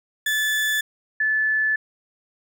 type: tone pair in turn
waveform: 35% pulse / sine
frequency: 1738 / 1738 Hz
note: A6 / A6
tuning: -22 / -22 cents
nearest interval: unison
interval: 0 cents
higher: neither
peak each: -18 dBFS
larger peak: neither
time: 0.26-0.81 / 1.2-1.76 s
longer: second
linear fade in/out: 5 ms
effects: none